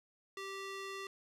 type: tone with band-pass filter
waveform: square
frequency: 390.1 Hz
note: G4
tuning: 8 cents flat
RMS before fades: -44 dBFS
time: 0.37-1.07 s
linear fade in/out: 2 ms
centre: 2500 Hz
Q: 0.53
effects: none